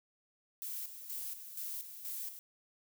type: noise with tremolo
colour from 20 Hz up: violet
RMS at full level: -41 dBFS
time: 0.62-2.39 s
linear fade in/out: 0 ms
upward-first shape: square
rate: 2.1 Hz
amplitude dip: 60%
effects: none